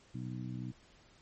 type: harmonic tone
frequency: 62.3 Hz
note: B1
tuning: 16 cents sharp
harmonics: 2 / 3 / 4 / 5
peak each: -40 / -44 / -46 / -48 dBFS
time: 0.14-0.72 s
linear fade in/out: 10 ms
effects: pink hiss -63 dBFS RMS until 1.21 s + MP3 32 kbps